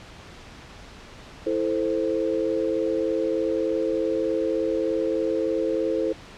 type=chord; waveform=sine; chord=A minor; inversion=second; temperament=equal; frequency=329.6 / 440 / 523.3 Hz; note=E4 / A4 / C5; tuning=0 / 0 / 0 cents; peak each=-26 dBFS; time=1.46-6.13 s; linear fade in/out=10 ms; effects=pink hiss -44 dBFS RMS until 6.37 s + low-pass 5000 Hz 12 dB/octave